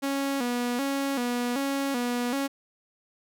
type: tone with vibrato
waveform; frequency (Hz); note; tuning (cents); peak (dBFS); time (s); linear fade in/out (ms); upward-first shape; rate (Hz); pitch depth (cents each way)
sawtooth; 259.1; C4; -17; -22; 0.02-2.48; 20; square; 1.3; 110
effects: none